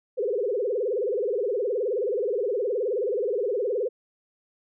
sine tone with vibrato, 450 Hz, A4, 39 cents sharp, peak -23 dBFS, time 0.17-3.89 s, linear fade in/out 20 ms, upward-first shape sine, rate 19 Hz, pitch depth 250 cents each way, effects none

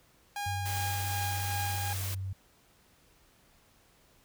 sawtooth tone with tremolo, 815 Hz, G#5, 33 cents flat, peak -29 dBFS, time 0.36-1.93 s, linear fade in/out 2 ms, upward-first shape sine, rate 2.6 Hz, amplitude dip 35%
sine tone with pitch glide, 96.2 to 95.54 Hz, G2 to G2, -32 to -44 cents, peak -33 dBFS, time 0.46-2.33 s, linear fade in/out 5 ms, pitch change -12 cents, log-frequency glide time 1.41-1.49 s
white high-pass noise, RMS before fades -39 dBFS, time 0.65-2.15 s, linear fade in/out 10 ms, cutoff 110 Hz, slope 12 dB/octave
effects pink hiss -64 dBFS RMS until 4.24 s

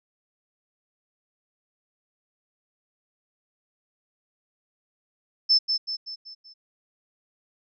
sine tone with echo, 5274 Hz, E8, in tune, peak -15 dBFS, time 5.49-5.59 s, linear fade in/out 20 ms, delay 190 ms, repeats 5, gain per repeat -6 dB, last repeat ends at 6.54 s, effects none

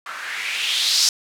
violet noise with low-pass filter sweep, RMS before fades -22 dBFS, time 0.06-1.09 s, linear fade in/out 2 ms, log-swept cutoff 1300 to 5400 Hz, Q 3, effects none

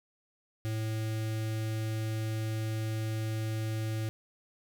square tone with notch filter, 110 Hz, A2, in tune, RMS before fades -33 dBFS, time 0.65-4.09 s, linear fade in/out 0 ms, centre 970 Hz, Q 1.4, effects none

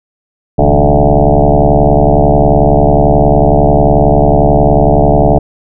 sine tone with frequency modulation, 293.7 Hz, D4, in tune, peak -4 dBFS, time 0.58-5.39 s, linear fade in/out 10 ms, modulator 71.1 Hz, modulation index 6.5, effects none

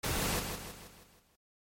pink noise with echo, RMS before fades -33 dBFS, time 0.03-0.4 s, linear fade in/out 10 ms, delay 160 ms, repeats 6, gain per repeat -6 dB, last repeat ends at 1.36 s, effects MP3 64 kbps

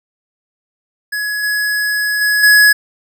square tone with level steps, 1684 Hz, G#6, 24 cents sharp, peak -18 / -15 / -12 / -6 dBFS, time 1.12-2.73 s, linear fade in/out 10 ms, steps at 1.43 / 2.21 / 2.43 s, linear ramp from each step 5 ms, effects none

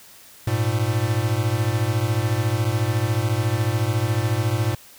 square beating tone pair, 104.2 / 118.2 Hz, G#2 / A#2, +6 / +24 cents, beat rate 14 Hz, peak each -23 dBFS, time 0.47-4.75 s, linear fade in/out 5 ms, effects white hiss -47 dBFS RMS until 4.98 s

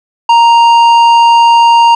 sine tone with tanh clipping, 932.3 Hz, A#5, in tune, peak -4 dBFS, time 0.29-1.95 s, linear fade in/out 5 ms, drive 10 dB, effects none

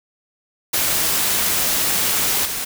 white noise with level steps, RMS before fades -19 / -25 dBFS, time 0.73-2.65 s, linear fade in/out 10 ms, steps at 2.45 s, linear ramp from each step 5 ms, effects none

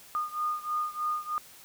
sine beating tone pair, 1222 / 1225.2 Hz, D#6 / D#6, -32 / -27 cents, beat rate 3.2 Hz, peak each -31 / -33 dBFS, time 0.15-1.38 s, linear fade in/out 0 ms, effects white hiss -52 dBFS RMS until 1.64 s

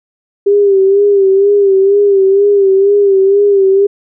sine tone with vibrato, 396.2 Hz, G4, 18 cents sharp, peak -5 dBFS, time 0.46-3.87 s, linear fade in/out 10 ms, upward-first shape sine, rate 2.1 Hz, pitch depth 56 cents each way, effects none

